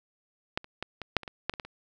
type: clicks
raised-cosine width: 0.3 ms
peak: -12 / -29 / -17 / -21 / -6 / -26 / -22 / -11 / -24 / -20 / -28 dBFS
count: 11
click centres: 0.575 / 0.644 / 0.826 / 1.017 / 1.167 / 1.233 / 1.278 / 1.496 / 1.538 / 1.598 / 1.65 s
effects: none